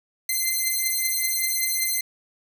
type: beating tone pair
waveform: 5% pulse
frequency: 2068 / 2073.2 Hz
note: C7 / C7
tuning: -21 / -16 cents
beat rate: 5.2 Hz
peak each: -15 dBFS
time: 0.29-2.01 s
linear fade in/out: 5 ms
effects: none